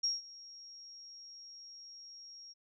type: tone with ADSR envelope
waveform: sine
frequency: 5588 Hz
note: F8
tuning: in tune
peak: -28 dBFS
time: 0.03-2.54 s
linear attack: 12 ms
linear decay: 170 ms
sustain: -21 dB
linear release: 26 ms
effects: none